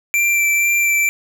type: tone with vibrato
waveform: square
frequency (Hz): 2349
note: D7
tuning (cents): 0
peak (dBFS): -14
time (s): 0.14-1.09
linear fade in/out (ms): 0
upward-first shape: sine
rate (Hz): 2.1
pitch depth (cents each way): 12
effects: none